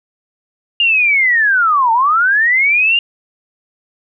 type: linear two-way sweep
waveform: sine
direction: down then up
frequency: 2839 to 880 to 2839 Hz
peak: -9 dBFS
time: 0.8-2.99 s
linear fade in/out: 2 ms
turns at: 1.92 s
effects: none